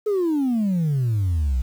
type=exponential sweep; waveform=sine; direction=down; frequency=434.8 to 59.1 Hz; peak=-16 dBFS; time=0.06-1.62 s; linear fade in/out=10 ms; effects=tanh soft clip ceiling -17 dBFS + 8-bit